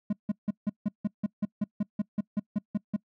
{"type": "tone bursts", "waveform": "triangle", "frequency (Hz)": 207.7, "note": "G#3", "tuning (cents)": 0, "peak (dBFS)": -22, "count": 16, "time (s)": [0.1, 2.964], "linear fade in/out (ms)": 5, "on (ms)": 29, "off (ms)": 160, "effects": ["noise-tail reverb RT60 0.1 s tail -24 dB re dry"]}